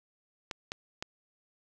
clicks, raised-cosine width 0.2 ms, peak -18 dBFS, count 3, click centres 0.512 / 0.719 / 1.025 s, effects none

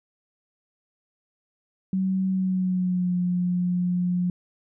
sine tone with pitch glide, 189.2 to 178.58 Hz, F#3 to F3, +39 to +39 cents, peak -21 dBFS, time 1.93-4.3 s, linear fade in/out 2 ms, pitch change -100 cents, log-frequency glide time 2.29-3.15 s, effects none

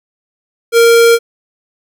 square tone, 464.7 Hz, A#4, 5 cents flat, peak -5 dBFS, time 0.72-1.19 s, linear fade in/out 50 ms, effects none

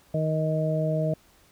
harmonic tone, 156.8 Hz, D#3, 14 cents sharp, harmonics 1 / 2 / 3 / 4, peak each -25 / -35 / -33 / -27 dBFS, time 0.14-1.14 s, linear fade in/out 5 ms, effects pink hiss -59 dBFS RMS until 1.51 s

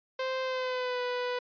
sawtooth tone with pitch glide, 521 to 494.3 Hz, C5 to B4, -7 to +1 cents, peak -26 dBFS, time 0.19-1.39 s, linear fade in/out 5 ms, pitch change -92 cents, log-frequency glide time 0.42-1.01 s, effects resampled to 11025 Hz

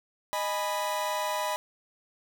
40% pulse chord, G# minor, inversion second, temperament equal with one note detuned, 617.6 / 830.6 / 987.8 Hz, D#5 / G#5 / B5, -13 / 0 / 0 cents, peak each -32 / -35 / -30 dBFS, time 0.33-1.56 s, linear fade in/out 0 ms, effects 9-bit

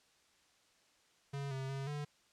square tone with pitch steps, 139.7 / 133.6 / 136.4 / 146.7 Hz, C#3 / C3 / C#3 / D3, +14 / +36 / -28 / -2 cents, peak -39 dBFS, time 1.33-2.05 s, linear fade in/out 10 ms, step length 180 ms, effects white hiss -70 dBFS RMS until 2.32 s + low-pass 7000 Hz 12 dB/octave

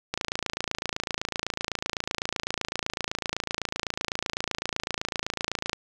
click train, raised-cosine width 0.2 ms, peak -10 dBFS, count 157, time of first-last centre 0.14-5.731 s, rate 27.9 Hz, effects none

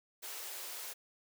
white high-pass noise, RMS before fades -44 dBFS, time 0.22-0.94 s, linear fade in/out 20 ms, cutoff 340 Hz, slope 96 dB/octave, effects none

